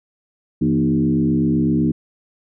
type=tone with frequency modulation; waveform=sine; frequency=236.1 Hz; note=A#3; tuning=22 cents sharp; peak=-14 dBFS; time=0.61-1.92 s; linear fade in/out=10 ms; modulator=67.9 Hz; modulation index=1.4; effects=none